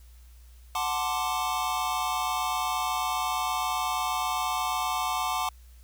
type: chord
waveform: square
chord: D dominant seventh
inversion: first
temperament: equal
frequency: 740 / 880 / 1046.5 / 1174.7 Hz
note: F#5 / A5 / C6 / D6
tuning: 0 / 0 / 0 / 0 cents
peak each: -33 dBFS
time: 0.75-5.49 s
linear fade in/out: 2 ms
effects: added 60 Hz sine -48 dBFS peak until 5.83 s + white hiss -62 dBFS RMS until 5.83 s